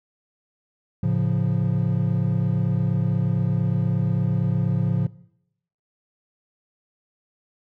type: chord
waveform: triangle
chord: A augmented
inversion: none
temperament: equal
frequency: 110 / 138.59 / 174.61 Hz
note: A2 / C#3 / E#3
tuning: 0 / 0 / 0 cents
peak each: -21 dBFS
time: 1.03-5.07 s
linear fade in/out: 5 ms
effects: noise-tail reverb RT60 0.8 s tail -21 dB re dry + tanh soft clip ceiling -8 dBFS